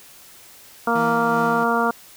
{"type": "harmonic tone", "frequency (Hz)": 233.1, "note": "A#3", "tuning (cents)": 0, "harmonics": [1, 2, 3, 4, 5, 6], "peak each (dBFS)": [-24, -24, -24, -24, -24, -24], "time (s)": [0.87, 1.91], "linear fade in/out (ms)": 5}
{"type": "tone with tremolo", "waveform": "30% pulse", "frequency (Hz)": 164.5, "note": "E3", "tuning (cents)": -3, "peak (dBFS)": -25, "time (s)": [0.95, 1.64], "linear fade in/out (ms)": 5, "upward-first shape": "sine", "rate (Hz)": 2.7, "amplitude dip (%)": 35}
{"effects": ["white hiss -46 dBFS RMS until 2.16 s"]}